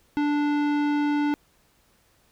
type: tone with tanh clipping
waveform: sine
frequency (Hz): 293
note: D4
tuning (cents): -4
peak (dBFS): -23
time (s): 0.17-1.34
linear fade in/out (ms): 0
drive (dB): 18
effects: pink hiss -63 dBFS RMS until 2.31 s